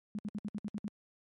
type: tone bursts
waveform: sine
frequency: 207.7 Hz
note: G#3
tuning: in tune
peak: -34 dBFS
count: 8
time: 0.15-0.88 s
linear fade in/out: 0 ms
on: 37 ms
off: 62 ms
effects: high-pass 100 Hz 12 dB/octave + MP3 48 kbps